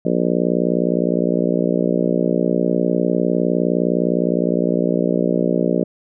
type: harmonic tone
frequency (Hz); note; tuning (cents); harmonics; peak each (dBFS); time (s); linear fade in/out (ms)
59.7; A#1; +42; 3 / 4 / 5 / 6 / 7 / 8 / 9 / 10; -21 / -22 / -23 / -24 / -24 / -25 / -26 / -26; 0.05-5.84; 5
effects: none